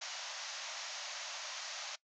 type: band-pass noise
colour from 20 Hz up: white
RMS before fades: -44 dBFS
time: 0.01-1.96 s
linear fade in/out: 10 ms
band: 560 to 6800 Hz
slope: 96 dB/octave
effects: noise-tail reverb RT60 0.1 s tail -20 dB re dry